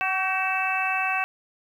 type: harmonic tone with a mistuned harmonic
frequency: 377.3 Hz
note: F#4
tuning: 34 cents sharp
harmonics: 2 / 3 / 4 / 5 / 6 / 7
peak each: -28 / -31 / -30 / -36 / -35 / -26 dBFS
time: 0.01-1.24 s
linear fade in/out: 0 ms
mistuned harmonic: 4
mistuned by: +38 cents
effects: 9-bit